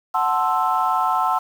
sine chord, F# half-diminished seventh, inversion none, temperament equal, 740 / 880 / 1046.5 / 1318.5 Hz, F#5 / A5 / C6 / E6, 0 / 0 / 0 / 0 cents, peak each -22 dBFS, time 0.14-1.39 s, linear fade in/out 10 ms, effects tanh soft clip ceiling -8 dBFS + 7-bit

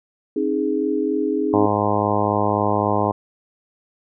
sine chord, Ab major, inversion first, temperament equal with one note detuned, 267.7 / 311.1 / 415.3 Hz, C4 / Eb4 / Ab4, +40 / 0 / 0 cents, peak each -24 / -22 / -22 dBFS, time 0.36-1.66 s, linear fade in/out 5 ms
harmonic tone, 103.83 Hz, G#2, in tune, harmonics 1 / 2 / 3 / 4 / 5 / 6 / 7 / 8 / 9 / 10, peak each -26 / -26 / -26 / -26 / -26 / -26 / -26 / -26 / -26 / -26 dBFS, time 1.53-3.12 s, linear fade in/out 10 ms
effects none

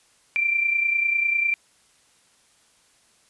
sine tone pair together, 2356 / 2386 Hz, D7 / D7, +5 / +27 cents, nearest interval unison, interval 22 cents, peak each -20 / -27 dBFS, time 0.36-1.54 s, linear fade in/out 0 ms, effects white hiss -60 dBFS RMS until 3.29 s + resampled to 24000 Hz

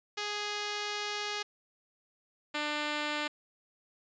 5% pulse tone pair in turn, 415.3 / 298 Hz, G#4 / D4, 0 / +25 cents, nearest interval tritone, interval 575 cents, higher first, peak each -22 / -20 dBFS, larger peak second, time 0.17-1.43 / 2.54-3.28 s, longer first, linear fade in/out 10 ms, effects resampled to 16000 Hz

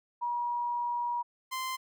sine / sawtooth tone pair in turn, 959 / 1039.5 Hz, A#5 / C6, +49 / -12 cents, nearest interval minor second, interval 139 cents, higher second, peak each -29 / -29 dBFS, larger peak neither, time 0.21-1.23 / 1.51-1.77 s, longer first, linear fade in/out 20 ms, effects none

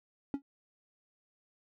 triangle tone with exponential decay, 278.5 Hz, C#4, 8 cents sharp, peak -25 dBFS, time 0.34-0.42 s, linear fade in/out 1 ms, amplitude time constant 16 ms, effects none

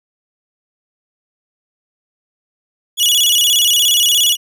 sawtooth tone with vibrato, 3136 Hz, G7, in tune, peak -7 dBFS, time 2.97-4.37 s, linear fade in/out 50 ms, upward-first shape square, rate 17 Hz, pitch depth 130 cents each way, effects none

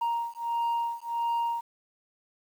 sine beating tone pair, 934 / 935.5 Hz, A#5 / A#5, +3 / +6 cents, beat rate 1.5 Hz, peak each -28 dBFS, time 0.01-1.61 s, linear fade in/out 10 ms, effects tanh soft clip ceiling -24 dBFS + 9-bit

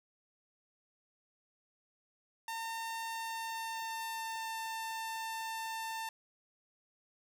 sawtooth tone with pitch glide, 908 to 896 Hz, A#5 to A5, -46 to +31 cents, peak -34 dBFS, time 2.48-6.09 s, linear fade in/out 2 ms, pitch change -23 cents, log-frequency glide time 3.08-4.59 s, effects none

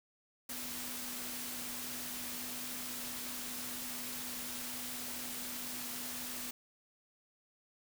sine tone in noise, 246.9 Hz, B3, in tune, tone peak -50 dBFS, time 0.49-6.51 s, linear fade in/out 5 ms, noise white, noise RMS -42 dBFS, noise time 0.49-6.51 s, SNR -11 dB, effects none

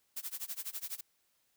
blue noise with tremolo, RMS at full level -38 dBFS, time 0.16-1.01 s, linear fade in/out 10 ms, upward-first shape sine, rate 12 Hz, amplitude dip 95%, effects white hiss -75 dBFS RMS until 1.56 s

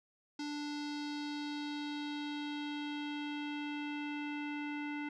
square tone with low-pass filter sweep, 293.7 Hz, D4, in tune, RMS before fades -40 dBFS, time 0.39-5.09 s, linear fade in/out 5 ms, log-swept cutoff 5100 to 2300 Hz, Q 3, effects none

